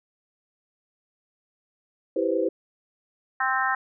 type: chord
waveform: sine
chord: C major seventh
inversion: first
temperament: equal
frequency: 329.6 / 392 / 493.9 / 523.3 Hz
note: E4 / G4 / B4 / C5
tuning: 0 / 0 / 0 / 0 cents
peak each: -27 dBFS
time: 2.16-2.49 s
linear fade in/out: 5 ms
type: harmonic tone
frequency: 261.6 Hz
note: C4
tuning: in tune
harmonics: 3 / 4 / 5 / 6 / 7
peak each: -28 / -28 / -28 / -28 / -28 dBFS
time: 3.4-3.75 s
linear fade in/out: 5 ms
effects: none